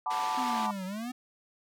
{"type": "chord", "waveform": "sine", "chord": "B minor seventh", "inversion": "second", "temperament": "equal", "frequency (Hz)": [740, 880, 987.8, 1174.7], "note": ["F#5", "A5", "B5", "D6"], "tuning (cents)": [0, 0, 0, 0], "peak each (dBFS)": [-36, -32, -34, -35], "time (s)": [0.06, 0.71], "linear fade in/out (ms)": 2}
{"type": "band-pass noise", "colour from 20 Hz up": "white", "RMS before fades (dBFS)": -41, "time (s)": [0.1, 0.67], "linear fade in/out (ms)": 10, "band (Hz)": [270, 4000], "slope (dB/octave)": 12}
{"type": "linear two-way sweep", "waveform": "square", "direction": "down then up", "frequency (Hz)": [261, 182.1, 256.7], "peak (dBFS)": -35, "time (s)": [0.37, 1.12], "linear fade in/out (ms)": 10, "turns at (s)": 0.85}
{"effects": []}